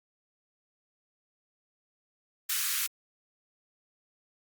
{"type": "high-pass noise", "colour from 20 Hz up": "white", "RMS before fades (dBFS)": -30, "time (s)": [2.49, 2.87], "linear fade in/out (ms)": 10, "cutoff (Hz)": 1200, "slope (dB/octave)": 48, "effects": ["Opus 32 kbps"]}